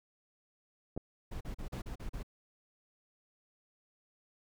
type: clicks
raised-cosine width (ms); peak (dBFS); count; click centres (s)
2; -33 / -23; 2; 0.965 / 0.976
type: noise bursts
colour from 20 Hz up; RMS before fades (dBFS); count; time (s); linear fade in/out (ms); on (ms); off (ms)
brown; -40; 7; 1.31-2.231; 10; 99; 38
effects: none